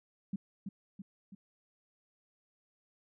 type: tone with echo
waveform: sine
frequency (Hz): 196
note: G3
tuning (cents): 0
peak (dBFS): -32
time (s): 0.33-0.36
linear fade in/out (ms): 5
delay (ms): 330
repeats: 3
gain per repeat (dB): -5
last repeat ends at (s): 1.35
effects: none